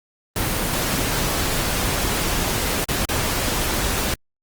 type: noise with dropouts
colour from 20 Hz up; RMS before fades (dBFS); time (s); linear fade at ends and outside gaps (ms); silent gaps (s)
pink; -22; 0.36-4.14; 2; 2.845-2.886 / 3.053-3.088
effects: Opus 24 kbps